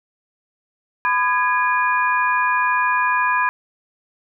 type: tone cluster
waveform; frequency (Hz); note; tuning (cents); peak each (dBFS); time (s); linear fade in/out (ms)
sine; 1003 / 1215 / 1657 / 2431; B5 / D#6 / G#6 / D#7; +26 / -42 / -4 / -41; -18 / -27 / -20 / -26; 1.05-3.49; 0
effects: none